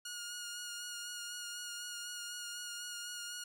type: tone with vibrato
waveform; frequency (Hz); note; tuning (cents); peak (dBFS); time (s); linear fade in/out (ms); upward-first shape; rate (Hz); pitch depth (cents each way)
10% pulse; 1433; F6; +44; -33; 0.05-3.44; 5; sine; 4; 19
effects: none